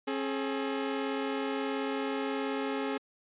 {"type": "tone pair together", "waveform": "sawtooth", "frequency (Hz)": [270, 424.3], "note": ["C#4", "G#4"], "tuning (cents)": [-45, 37], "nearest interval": "minor sixth", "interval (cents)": 782, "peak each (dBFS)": [-29, -30], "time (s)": [0.07, 2.98], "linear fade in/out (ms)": 10, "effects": ["resampled to 8000 Hz"]}